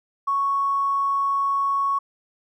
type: tone with tanh clipping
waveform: triangle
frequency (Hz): 1108.7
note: C#6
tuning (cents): 0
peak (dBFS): -19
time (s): 0.27-1.99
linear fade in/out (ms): 10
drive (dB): 3
effects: none